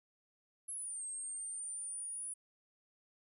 sine exponential two-way sweep, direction down then up, 11000 to 8372 to 9880 Hz, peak -40 dBFS, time 0.68-2.34 s, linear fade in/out 10 ms, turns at 1.05 s, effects none

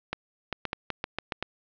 clicks, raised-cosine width 0.3 ms, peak -13 dBFS, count 9, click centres 0.13 / 0.527 / 0.653 / 0.731 / 0.903 / 1.041 / 1.186 / 1.322 / 1.426 s, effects low-pass 5000 Hz 12 dB/octave

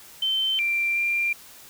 sine tone with pitch steps, 3091 / 2361 / 2381 Hz, G7 / D7 / D7, -25 / +9 / +23 cents, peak -21 dBFS, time 0.22-1.33 s, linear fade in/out 5 ms, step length 370 ms, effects white hiss -47 dBFS RMS until 1.69 s

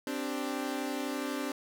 sawtooth chord, C suspended second, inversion none, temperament equal, 261.6 / 293.7 / 392 Hz, C4 / D4 / G4, 0 / 0 / 0 cents, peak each -32 / -32 / -37 dBFS, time 0.07-1.52 s, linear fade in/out 2 ms, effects none

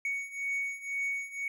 triangle beating tone pair, 2229 / 2231 Hz, C#7 / C#7, +9 / +11 cents, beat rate 2 Hz, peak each -35 / -32 dBFS, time 0.05-1.48 s, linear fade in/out 2 ms, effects none

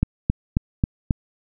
click train, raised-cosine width 5 ms, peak -5 dBFS, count 5, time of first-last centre 0.03-1.108 s, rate 3.71 Hz, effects none

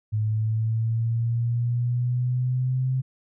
sine linear sweep, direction up, 107 to 130.81 Hz, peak -21 dBFS, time 0.12-3.02 s, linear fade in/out 20 ms, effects none

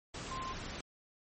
sine tone in noise, 1046.5 Hz, C6, in tune, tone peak -39 dBFS, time 0.31-0.53 s, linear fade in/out 5 ms, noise pink, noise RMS -43 dBFS, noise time 0.14-0.81 s, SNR +1 dB, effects MP3 32 kbps

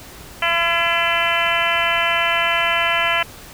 harmonic tone with a mistuned harmonic, 338.4 Hz, E4, 45 cents sharp, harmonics 2 / 3 / 4 / 5 / 6 / 7 / 8 / 9, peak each -24 / -24 / -24 / -24 / -24 / -24 / -24 / -24 dBFS, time 0.42-3.23 s, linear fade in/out 5 ms, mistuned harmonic 8, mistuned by -23 cents, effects pink hiss -39 dBFS RMS until 3.53 s

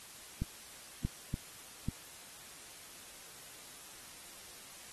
clicks, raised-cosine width 5 ms, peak -21 dBFS, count 4, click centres 0.42 / 1.05 / 1.341 / 1.886 s, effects white hiss -52 dBFS RMS until 4.92 s + AAC 32 kbps

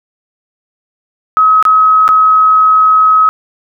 sine tone with dropouts, 1276 Hz, D#6, 43 cents sharp, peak -4 dBFS, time 1.37-3.29 s, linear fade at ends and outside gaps 0 ms, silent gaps 1.626-1.652 / 2.079-2.089 s, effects none

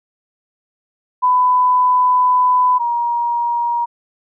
sine tone pair in turn, 1000 / 947.7 Hz, B5 / A#5, +21 / +28 cents, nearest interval minor second, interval 93 cents, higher first, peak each -10 / -15 dBFS, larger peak first, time 1.22-2.79 / 2.79-3.86 s, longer first, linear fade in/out 20 ms, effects none

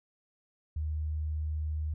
sine tone, 76.9 Hz, D#2, 20 cents flat, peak -30 dBFS, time 0.76-1.94 s, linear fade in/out 5 ms, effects none

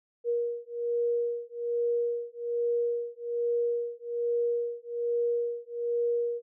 sine beating tone pair, 473.7 / 474.9 Hz, A#4 / A#4, +28 / +32 cents, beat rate 1.2 Hz, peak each -30 dBFS, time 0.24-6.42 s, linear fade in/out 50 ms, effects none

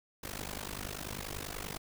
pink noise with amplitude modulation, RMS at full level -37 dBFS, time 0.23-1.78 s, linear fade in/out 10 ms, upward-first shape sine, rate 50.3 Hz, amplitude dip 95%, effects none

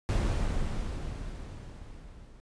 brown noise with level ramp, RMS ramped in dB -25 to -51 dBFS, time 0.09-2.4 s, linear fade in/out 0 ms, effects resampled to 22050 Hz

